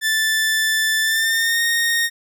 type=tone with pitch glide; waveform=sawtooth; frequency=1760 to 1853.9 Hz; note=A6 to A#6; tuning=0 to -10 cents; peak=-13 dBFS; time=0.01-2.1 s; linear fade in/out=50 ms; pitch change=+90 cents; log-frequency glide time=1.02-1.62 s; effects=none